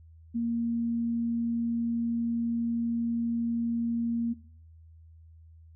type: tone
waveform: sine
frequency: 233.1 Hz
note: A#3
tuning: in tune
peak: -26 dBFS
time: 0.34-4.34 s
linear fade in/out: 20 ms
effects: noise-tail reverb RT60 0.5 s tail -18 dB re dry + added 81 Hz sine -50 dBFS peak until 5.75 s